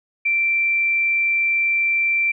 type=tone; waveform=sine; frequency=2349 Hz; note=D7; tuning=in tune; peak=-16 dBFS; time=0.25-2.32 s; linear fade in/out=10 ms; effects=none